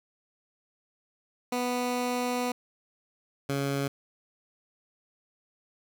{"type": "tone pair in turn", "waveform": "15% pulse", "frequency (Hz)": [246.9, 139.29], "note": ["B3", "C#3"], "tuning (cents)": [0, 9], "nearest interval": "minor seventh", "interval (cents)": 991, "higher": "first", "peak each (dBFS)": -21, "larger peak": "neither", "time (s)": [[1.52, 2.52], [3.49, 3.88]], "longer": "first", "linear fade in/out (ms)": 5, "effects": []}